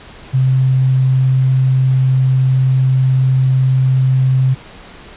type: tone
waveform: sine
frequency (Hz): 130.81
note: C3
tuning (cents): 0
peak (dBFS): -9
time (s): 0.33-4.55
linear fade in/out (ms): 20
effects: pink hiss -37 dBFS RMS until 5.16 s + resampled to 8000 Hz